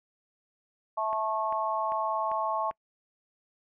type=harmonic tone; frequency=218.4 Hz; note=A3; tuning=13 cents flat; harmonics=3 / 4 / 5; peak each=-32 / -31 / -31 dBFS; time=0.97-2.71 s; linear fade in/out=10 ms
type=click train; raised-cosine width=0.5 ms; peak=-29 dBFS; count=5; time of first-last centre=1.13-2.711 s; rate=2.53 Hz
effects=noise-tail reverb RT60 0.1 s tail -25 dB re dry

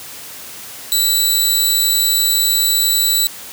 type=tone with amplitude modulation; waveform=15% pulse; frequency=3951 Hz; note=B7; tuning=in tune; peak=-3 dBFS; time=0.92-3.27 s; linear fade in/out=0 ms; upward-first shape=sine; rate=249 Hz; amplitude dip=50%; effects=white hiss -33 dBFS RMS until 3.52 s + high-pass 60 Hz 12 dB/octave

